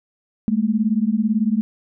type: beating tone pair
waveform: sine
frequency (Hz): 207.7 / 225.7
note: G#3 / A3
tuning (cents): 0 / +44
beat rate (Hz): 18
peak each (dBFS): -19 / -19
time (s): 0.48-1.61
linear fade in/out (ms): 0
effects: none